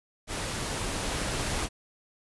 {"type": "noise with level ramp", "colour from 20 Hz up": "pink", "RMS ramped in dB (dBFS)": [-33, -30], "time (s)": [0.27, 1.69], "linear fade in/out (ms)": 50, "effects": ["resampled to 24000 Hz"]}